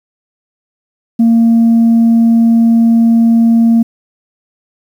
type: tone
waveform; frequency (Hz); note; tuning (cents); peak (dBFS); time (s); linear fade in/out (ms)
sine; 230; A#3; -23; -3; 1.19-3.83; 10
effects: tanh soft clip ceiling -3 dBFS + 7-bit